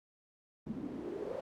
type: noise with band-pass filter sweep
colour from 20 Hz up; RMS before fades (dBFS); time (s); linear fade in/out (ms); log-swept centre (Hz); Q
pink; -41; 0.66-1.41; 10; 210 to 530; 5
effects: none